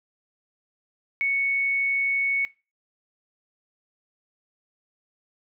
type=tone; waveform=sine; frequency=2217 Hz; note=C#7; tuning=in tune; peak=-21 dBFS; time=1.21-2.45 s; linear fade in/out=0 ms; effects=noise-tail reverb RT60 0.3 s tail -21 dB re dry